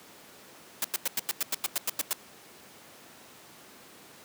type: noise bursts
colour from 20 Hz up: white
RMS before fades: -28 dBFS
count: 12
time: 0.82-2.131 s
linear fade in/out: 2 ms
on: 24 ms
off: 93 ms
effects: pink hiss -51 dBFS RMS until 4.24 s + high-pass 200 Hz 12 dB/octave